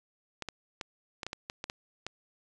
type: clicks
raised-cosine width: 0.2 ms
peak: -19 dBFS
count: 10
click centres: 0.423 / 0.487 / 0.812 / 1.232 / 1.266 / 1.331 / 1.499 / 1.641 / 1.699 / 2.066 s
effects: resampled to 22050 Hz